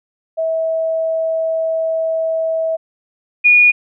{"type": "tone pair in turn", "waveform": "sine", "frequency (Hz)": [648, 2447], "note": ["E5", "D#7"], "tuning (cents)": [-30, -29], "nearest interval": "octave + major seventh", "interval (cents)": 2301, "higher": "second", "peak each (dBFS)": [-15, -6], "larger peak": "second", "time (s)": [[0.37, 2.77], [3.44, 3.72]], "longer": "first", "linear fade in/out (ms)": 20, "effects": []}